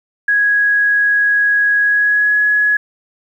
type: tone with pitch glide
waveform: sine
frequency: 1661.2 to 1684.4 Hz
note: G#6 to G#6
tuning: 0 to +24 cents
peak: -10 dBFS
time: 0.28-2.77 s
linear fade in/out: 5 ms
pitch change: +24 cents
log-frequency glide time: 1.81-2.38 s
effects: 8-bit